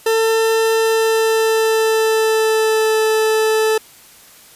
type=tone with pitch glide; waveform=40% pulse; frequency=447.6 to 437.6 Hz; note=A4 to A4; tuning=+30 to -9 cents; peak=-12 dBFS; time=0.06-3.78 s; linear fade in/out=5 ms; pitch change=-39 cents; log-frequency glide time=0.78-2.99 s; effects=white hiss -44 dBFS RMS until 4.55 s + resampled to 32000 Hz